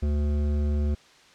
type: tone with hard clipping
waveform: triangle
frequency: 73.42 Hz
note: D2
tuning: in tune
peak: -24 dBFS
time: 0.02-0.95 s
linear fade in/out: 10 ms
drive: 16 dB
effects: white hiss -54 dBFS RMS until 1.34 s + low-pass 5000 Hz 12 dB/octave